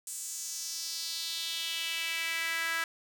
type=tone with high-pass filter sweep; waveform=sawtooth; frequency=329.6 Hz; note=E4; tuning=in tune; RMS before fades=-35 dBFS; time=0.07-2.84 s; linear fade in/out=2 ms; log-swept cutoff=8100 to 1600 Hz; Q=2.9; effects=10-bit